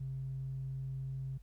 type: tone with tanh clipping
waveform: triangle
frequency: 133.3 Hz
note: C3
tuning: 33 cents sharp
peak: -37 dBFS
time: 0-1.38 s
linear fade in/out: 10 ms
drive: 4 dB
effects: added 50 Hz sine -52 dBFS peak until 1.42 s + pink hiss -75 dBFS RMS until 1.42 s